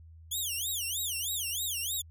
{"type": "tone with vibrato", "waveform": "10% pulse", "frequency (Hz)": 3222, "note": "G7", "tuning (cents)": 47, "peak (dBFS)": -24, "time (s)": [0.31, 2.02], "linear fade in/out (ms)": 10, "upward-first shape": "sine", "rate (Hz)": 3.2, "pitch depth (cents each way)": 300, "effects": ["added 81 Hz sine -49 dBFS peak until 2.1 s"]}